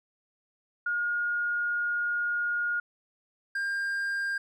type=tone pair in turn; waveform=sine / triangle; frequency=1429 / 1600.6 Hz; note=F6 / G6; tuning=+39 / +36 cents; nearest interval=major second; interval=197 cents; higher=second; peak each=-26 dBFS; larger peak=neither; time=0.86-2.8 / 3.55-4.38 s; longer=first; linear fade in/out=5 ms; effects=none